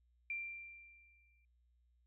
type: tone with exponential decay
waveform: sine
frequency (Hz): 2365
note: D7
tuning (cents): +12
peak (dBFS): -37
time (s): 0.3-1.45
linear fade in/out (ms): 2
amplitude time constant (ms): 250
effects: added 60 Hz sine -70 dBFS peak until 2.06 s